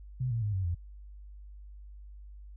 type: tone with pitch steps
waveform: sine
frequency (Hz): 127.3 / 115.39 / 104.6 / 94.82 / 85.95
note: C3 / A#2 / G#2 / F#2 / F2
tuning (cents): -47 / -17 / +13 / +43 / -27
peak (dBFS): -28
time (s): 0.2-0.75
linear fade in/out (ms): 10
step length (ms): 110
effects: added 50 Hz sine -45 dBFS peak until 2.56 s